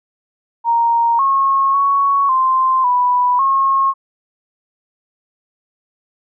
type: tone with pitch steps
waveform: sine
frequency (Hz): 932 / 1089 / 1113 / 1044 / 987 / 1084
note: A#5 / C#6 / C#6 / C6 / B5 / C#6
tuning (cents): -1 / -31 / +7 / -4 / -1 / -39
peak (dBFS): -11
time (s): 0.64-3.94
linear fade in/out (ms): 50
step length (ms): 550
effects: none